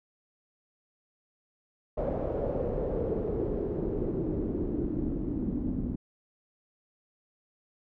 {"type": "noise with low-pass filter sweep", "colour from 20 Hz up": "pink", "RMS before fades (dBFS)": -31, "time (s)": [1.97, 5.96], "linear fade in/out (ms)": 10, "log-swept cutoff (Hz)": [590, 250], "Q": 3.9, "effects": []}